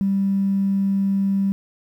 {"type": "tone", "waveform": "triangle", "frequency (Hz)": 196, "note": "G3", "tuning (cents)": 0, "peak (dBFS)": -13, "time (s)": [0.01, 1.52], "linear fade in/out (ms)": 0, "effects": ["tanh soft clip ceiling -15 dBFS", "9-bit"]}